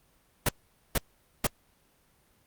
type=noise bursts; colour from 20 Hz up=pink; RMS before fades=-24 dBFS; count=3; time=0.46-1.47 s; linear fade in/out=5 ms; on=30 ms; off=460 ms; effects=pink hiss -66 dBFS RMS until 2.46 s + Opus 32 kbps